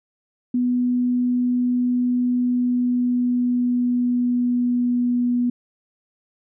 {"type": "tone with pitch glide", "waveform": "sine", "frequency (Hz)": [246.9, 243.8], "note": ["B3", "B3"], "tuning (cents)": [0, -22], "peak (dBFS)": -17, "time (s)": [0.54, 5.5], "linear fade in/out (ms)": 5, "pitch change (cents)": -22, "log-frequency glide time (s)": [2.36, 5.35], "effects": []}